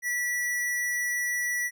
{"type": "tone", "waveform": "square", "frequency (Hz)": 1951, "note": "B6", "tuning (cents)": -22, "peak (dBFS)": -27, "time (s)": [0.02, 1.71], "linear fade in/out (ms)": 50, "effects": []}